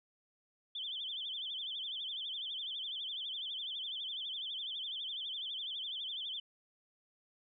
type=tone with vibrato; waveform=sine; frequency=3300 Hz; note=G#7; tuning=12 cents flat; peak=-38 dBFS; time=0.75-6.4 s; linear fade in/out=5 ms; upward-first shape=sine; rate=12 Hz; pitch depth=150 cents each way; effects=none